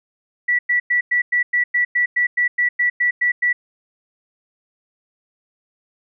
sine tone bursts, 1953 Hz, B6, 20 cents flat, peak -14 dBFS, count 15, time 0.48-3.53 s, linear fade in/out 10 ms, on 110 ms, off 100 ms, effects none

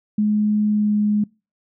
sine tone with pitch glide, 210.7 to 209.1 Hz, G#3 to G#3, +25 to +12 cents, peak -15 dBFS, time 0.18-1.24 s, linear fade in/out 5 ms, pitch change -13 cents, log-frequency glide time 0.68-0.94 s, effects noise-tail reverb RT60 0.3 s tail -25 dB re dry

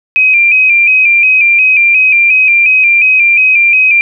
sine tone with vibrato, 2452 Hz, D#7, 26 cents flat, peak -4 dBFS, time 0.16-4.01 s, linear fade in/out 0 ms, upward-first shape square, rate 2.8 Hz, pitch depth 53 cents each way, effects none

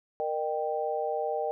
sine chord, Eb major, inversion second, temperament equal with one note detuned, 466.2 / 608.4 / 784 Hz, Bb4 / Eb5 / G5, 0 / -39 / 0 cents, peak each -32 dBFS, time 0.2-1.51 s, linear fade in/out 0 ms, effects none

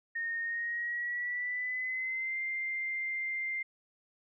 sine tone with pitch glide, 1845 to 2095 Hz, A#6 to C7, -18 to +2 cents, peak -32 dBFS, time 0.15-3.63 s, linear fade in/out 10 ms, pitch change +220 cents, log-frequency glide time 0.42-2.39 s, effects none

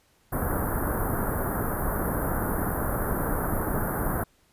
pink band-stop noise, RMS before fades -27 dBFS, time 0.32-4.24 s, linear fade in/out 10 ms, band 1600 to 11000 Hz, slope 48 dB/octave, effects pink hiss -64 dBFS RMS until 4.52 s + resampled to 32000 Hz

